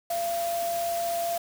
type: tone in noise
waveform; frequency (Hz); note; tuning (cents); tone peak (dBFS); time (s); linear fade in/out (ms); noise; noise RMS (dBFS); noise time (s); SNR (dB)
sine; 684; F5; -36; -26; 0.1-1.38; 5; white; -37; 0.1-1.38; +8
effects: none